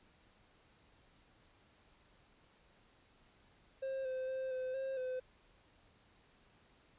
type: tone with pitch steps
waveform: triangle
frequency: 533 / 518 / 524 / 514 / 533 / 511 Hz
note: C5 / C5 / C5 / C5 / C5 / C5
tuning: +32 / -17 / +2 / -31 / +32 / -41 cents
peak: -35 dBFS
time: 3.82-5.2 s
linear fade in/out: 10 ms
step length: 230 ms
effects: pink hiss -68 dBFS RMS until 6.98 s + resampled to 8000 Hz